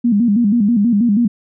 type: tone with vibrato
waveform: sine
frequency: 220 Hz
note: A3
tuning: in tune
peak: -10 dBFS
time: 0.04-1.28 s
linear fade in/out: 10 ms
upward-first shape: square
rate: 6.2 Hz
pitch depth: 140 cents each way
effects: none